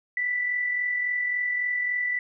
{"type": "tone with amplitude modulation", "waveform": "sine", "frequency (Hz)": 1975.5, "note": "B6", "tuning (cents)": 0, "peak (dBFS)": -22, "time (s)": [0.17, 2.19], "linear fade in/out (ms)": 2, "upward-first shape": "sine", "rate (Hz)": 43.6, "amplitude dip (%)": 40, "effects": []}